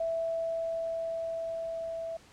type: tone with level ramp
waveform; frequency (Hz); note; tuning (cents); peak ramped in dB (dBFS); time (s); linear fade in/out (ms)
sine; 659.3; E5; 0; -28 to -34; 0-2.17; 5
effects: pink hiss -57 dBFS RMS until 2.32 s + low-pass 8000 Hz 12 dB/octave